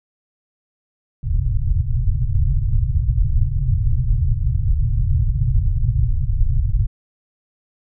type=low-pass noise; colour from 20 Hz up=pink; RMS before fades=-17 dBFS; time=1.23-6.87 s; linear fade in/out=10 ms; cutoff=140 Hz; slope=96 dB/octave; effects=none